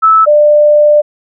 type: tone pair in turn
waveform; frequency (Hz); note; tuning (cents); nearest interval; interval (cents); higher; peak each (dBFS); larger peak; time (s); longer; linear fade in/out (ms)
sine; 1308 / 595.2; E6 / D5; -14 / +23; octave + major second; 1363; first; -3; neither; 0.02-0.26 / 0.26-1.02; second; 20
effects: none